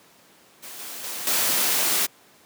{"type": "noise with level steps", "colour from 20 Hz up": "white", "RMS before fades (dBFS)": [-39, -36, -32, -22], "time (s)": [0.62, 2.07], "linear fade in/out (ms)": 20, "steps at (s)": [0.79, 1.04, 1.27], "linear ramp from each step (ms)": 2, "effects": ["pink hiss -54 dBFS RMS until 2.45 s", "high-pass 200 Hz 12 dB/octave"]}